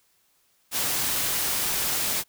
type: noise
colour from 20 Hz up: white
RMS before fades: -26 dBFS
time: 0.71-2.24 s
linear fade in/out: 50 ms
effects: white hiss -66 dBFS RMS until 2.28 s